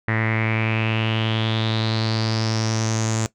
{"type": "tone with low-pass filter sweep", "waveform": "sawtooth", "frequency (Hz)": 111.2, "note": "A2", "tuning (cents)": 19, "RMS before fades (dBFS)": -22, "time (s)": [0.08, 3.26], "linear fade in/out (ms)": 0, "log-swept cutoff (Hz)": [1900, 7200], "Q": 6.1, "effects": ["noise-tail reverb RT60 0.1 s tail -17 dB re dry"]}